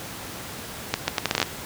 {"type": "accelerating click train", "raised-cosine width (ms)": 0.2, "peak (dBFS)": -3, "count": 10, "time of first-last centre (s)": [0.94, 1.428], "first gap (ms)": 140, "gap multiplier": 0.73, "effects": ["pink hiss -36 dBFS RMS until 1.65 s", "high-pass 80 Hz 12 dB/octave"]}